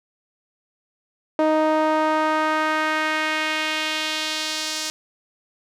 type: tone with band-pass filter sweep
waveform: sawtooth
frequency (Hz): 311.1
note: D#4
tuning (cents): 0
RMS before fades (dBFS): -22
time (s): 1.39-4.9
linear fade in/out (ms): 0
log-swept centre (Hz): 630 to 5600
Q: 1.4
effects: none